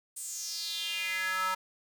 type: tone with high-pass filter sweep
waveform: square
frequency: 186.9 Hz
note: F#3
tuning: 18 cents sharp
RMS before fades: -34 dBFS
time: 0.16-1.55 s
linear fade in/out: 10 ms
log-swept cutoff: 8900 to 1100 Hz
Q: 4.4
effects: none